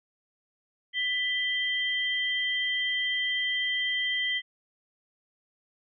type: tone pair together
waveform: sine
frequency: 1987 / 3154 Hz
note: B6 / G7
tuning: +10 / +10 cents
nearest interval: minor sixth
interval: 800 cents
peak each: -28 / -29 dBFS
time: 0.93-4.42 s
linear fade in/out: 50 ms
effects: none